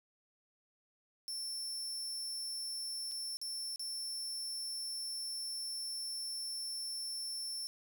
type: tone with dropouts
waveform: sawtooth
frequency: 5380 Hz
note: E8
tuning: 34 cents sharp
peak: -36 dBFS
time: 1.28-7.67 s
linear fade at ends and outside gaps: 0 ms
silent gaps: 3.113-3.118 / 3.37-3.415 / 3.759-3.795 s
effects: none